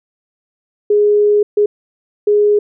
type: tone bursts at uneven times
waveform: sine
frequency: 415.3 Hz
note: G#4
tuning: in tune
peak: -8 dBFS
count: 3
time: 0.9-1.43 / 1.57-1.66 / 2.27-2.59 s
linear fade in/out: 5 ms
effects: none

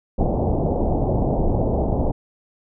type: low-pass noise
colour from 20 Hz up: pink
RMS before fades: -20 dBFS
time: 0.18-2.12 s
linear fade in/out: 10 ms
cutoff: 810 Hz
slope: 48 dB/octave
effects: none

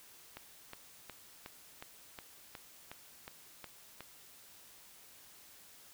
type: click train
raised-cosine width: 0.3 ms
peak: -29 dBFS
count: 11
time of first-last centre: 0.37-4.006 s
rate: 2.75 Hz
effects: white hiss -58 dBFS RMS until 5.93 s

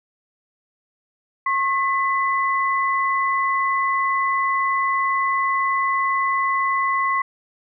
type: tone pair together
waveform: sine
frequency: 1085 / 2003 Hz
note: C#6 / B6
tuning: -37 / +24 cents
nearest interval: major seventh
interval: 1061 cents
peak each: -19 / -23 dBFS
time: 1.46-7.22 s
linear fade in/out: 5 ms
effects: none

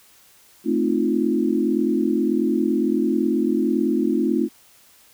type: chord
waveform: sine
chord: F dominant seventh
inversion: first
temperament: equal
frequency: 220 / 261.6 / 311.1 / 349.2 Hz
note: A3 / C4 / Eb4 / F4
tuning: 0 / 0 / 0 / 0 cents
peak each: -23 dBFS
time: 0.64-4.49 s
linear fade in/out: 50 ms
effects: white hiss -53 dBFS RMS until 5.13 s

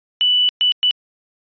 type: tone bursts at uneven times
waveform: sine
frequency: 2971 Hz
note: F#7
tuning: 6 cents sharp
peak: -12 dBFS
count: 3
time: 0.21-0.49 / 0.61-0.72 / 0.83-0.91 s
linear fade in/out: 0 ms
effects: resampled to 11025 Hz

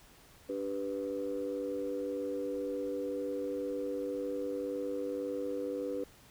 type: chord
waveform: sine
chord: G major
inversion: second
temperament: equal with one note detuned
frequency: 290.3 / 392 / 493.9 Hz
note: D4 / G4 / B4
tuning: -20 / 0 / 0 cents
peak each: -38 / -39 / -35 dBFS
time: 0.49-6.04 s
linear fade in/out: 5 ms
effects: tanh soft clip ceiling -26 dBFS + pink hiss -59 dBFS RMS until 6.3 s

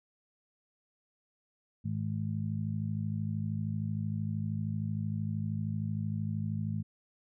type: harmonic tone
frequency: 53 Hz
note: G#1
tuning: 36 cents sharp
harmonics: 2 / 3 / 4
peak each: -34 / -36 / -37 dBFS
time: 1.84-6.83 s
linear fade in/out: 20 ms
effects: none

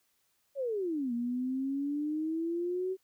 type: exponential two-way sweep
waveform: sine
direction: down then up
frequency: 574 to 234.6 to 381.1 Hz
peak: -30 dBFS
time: 0.55-2.97 s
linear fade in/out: 50 ms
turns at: 1.13 s
effects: white hiss -74 dBFS RMS until 3.03 s

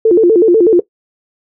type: tone with vibrato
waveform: sine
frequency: 394.7 Hz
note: G4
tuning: 12 cents sharp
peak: -4 dBFS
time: 0.05-0.8 s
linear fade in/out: 5 ms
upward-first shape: square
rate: 8.1 Hz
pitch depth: 210 cents each way
effects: noise-tail reverb RT60 0.1 s tail -19 dB re dry

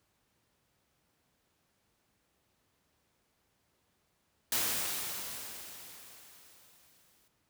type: noise with exponential decay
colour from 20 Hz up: white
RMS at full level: -30 dBFS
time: 4.52-7.28 s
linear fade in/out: 2 ms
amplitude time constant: 600 ms
effects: pink hiss -75 dBFS RMS until 7.49 s + high-pass 60 Hz 12 dB/octave

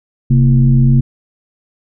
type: tone with frequency modulation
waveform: sine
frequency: 132.7 Hz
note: C3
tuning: 25 cents sharp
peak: -6 dBFS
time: 0.3-1.01 s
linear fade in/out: 10 ms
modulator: 99.1 Hz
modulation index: 0.78
effects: none

